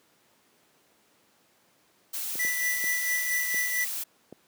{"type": "noise", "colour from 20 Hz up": "blue", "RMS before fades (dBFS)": -33, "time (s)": [2.13, 4.04], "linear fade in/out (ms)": 10}
{"type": "clicks", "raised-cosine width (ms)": 2, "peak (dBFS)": -27, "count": 5, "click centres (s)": [2.355, 2.449, 2.841, 3.544, 4.326]}
{"type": "tone with tremolo", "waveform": "square", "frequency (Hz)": 1975.5, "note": "B6", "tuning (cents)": 0, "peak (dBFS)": -25, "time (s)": [2.39, 3.85], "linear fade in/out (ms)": 10, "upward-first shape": "triangle", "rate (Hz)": 4.4, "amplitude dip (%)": 55}
{"effects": ["pink hiss -64 dBFS RMS until 4.47 s", "high-pass 200 Hz 12 dB/octave"]}